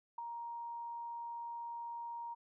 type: tone with ADSR envelope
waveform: sine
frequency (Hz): 938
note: A#5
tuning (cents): +11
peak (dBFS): -36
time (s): 0.18-2.35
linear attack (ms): 6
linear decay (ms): 5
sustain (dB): -5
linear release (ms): 21
effects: none